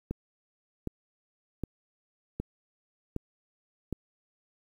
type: click train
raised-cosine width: 3 ms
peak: -19 dBFS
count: 6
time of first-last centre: 0.11-3.927 s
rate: 1.31 Hz
effects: 9-bit